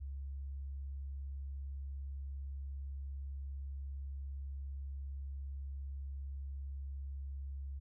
sine tone, 68.7 Hz, C#2, 15 cents flat, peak -40 dBFS, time 0-7.8 s, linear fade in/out 20 ms, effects none

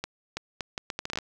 accelerating click train, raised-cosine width 0.2 ms, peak -14 dBFS, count 12, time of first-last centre 0.04-1.187 s, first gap 330 ms, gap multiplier 0.72, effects none

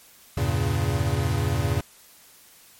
square chord, E diminished seventh, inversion none, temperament equal with one note detuned, 82.41 / 98 / 115.07 / 138.59 Hz, E2 / G2 / Bb2 / Db3, 0 / 0 / -22 / 0 cents, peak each -28 dBFS, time 0.37-1.81 s, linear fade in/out 5 ms, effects white hiss -52 dBFS RMS until 2.79 s + MP3 64 kbps

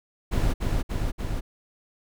brown noise with echo, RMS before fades -22 dBFS, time 0.31-0.54 s, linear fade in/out 20 ms, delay 290 ms, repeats 3, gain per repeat -2 dB, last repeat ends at 1.41 s, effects none

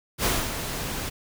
pink noise with ADSR envelope, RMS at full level -22 dBFS, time 0.18-1.1 s, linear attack 68 ms, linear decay 230 ms, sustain -9 dB, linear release 17 ms, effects none

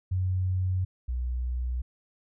sine tone pair in turn, 92.5 / 61.74 Hz, F#2 / B1, 0 / 0 cents, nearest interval perfect fifth, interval 700 cents, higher first, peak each -24 / -27 dBFS, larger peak first, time 0.11-0.85 / 1.08-1.82 s, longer neither, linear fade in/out 10 ms, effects none

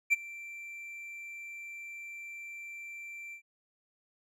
triangle tone with ADSR envelope, 2349 Hz, D7, in tune, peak -18 dBFS, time 0.1-3.42 s, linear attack 29 ms, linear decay 22 ms, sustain -22 dB, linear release 90 ms, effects none

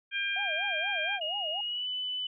harmonic tone, 800 Hz, G5, 35 cents sharp, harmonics 2 / 3 / 4, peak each -33 / -32 / -35 dBFS, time 0.11-1.2 s, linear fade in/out 50 ms
sine tone with vibrato, 711 Hz, F5, 31 cents sharp, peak -36 dBFS, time 0.36-1.61 s, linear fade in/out 5 ms, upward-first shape sine, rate 4.2 Hz, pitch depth 260 cents each way
sine tone with pitch glide, 2868 to 2998 Hz, F7 to F#7, +45 to +22 cents, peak -31 dBFS, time 1.21-2.27 s, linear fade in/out 5 ms, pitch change +77 cents, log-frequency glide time 1.63-1.87 s
effects none

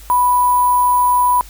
sine tone with sample-and-hold, 987.8 Hz, B5, in tune, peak -10 dBFS, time 0.1-1.41 s, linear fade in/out 0 ms, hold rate 11025 Hz, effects added 50 Hz sine -36 dBFS peak until 1.49 s + white hiss -42 dBFS RMS until 1.49 s

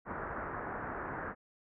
white low-pass noise, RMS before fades -40 dBFS, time 0.05-1.35 s, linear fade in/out 50 ms, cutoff 1700 Hz, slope 48 dB/octave, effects none

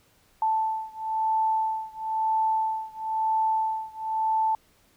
sine beating tone pair, 880 / 881 Hz, A5 / A5, 0 / +2 cents, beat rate 1 Hz, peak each -26 / -27 dBFS, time 0.42-4.55 s, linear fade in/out 2 ms, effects pink hiss -62 dBFS RMS until 4.96 s

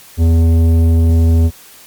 sine tone with tanh clipping, 82.41 Hz, E2, in tune, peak -9 dBFS, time 0.17-1.51 s, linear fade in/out 50 ms, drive 12 dB, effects white hiss -40 dBFS RMS until 1.86 s + Opus 48 kbps

